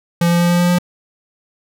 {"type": "tone with pitch steps", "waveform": "square", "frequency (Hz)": [171.3, 172.39, 173.49, 174.6, 175.71, 176.83], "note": ["F3", "F3", "F3", "F3", "F3", "F3"], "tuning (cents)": [-33, -22, -11, 0, 11, 22], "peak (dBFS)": -12, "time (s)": [0.21, 0.786], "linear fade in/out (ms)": 5, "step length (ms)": 96, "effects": []}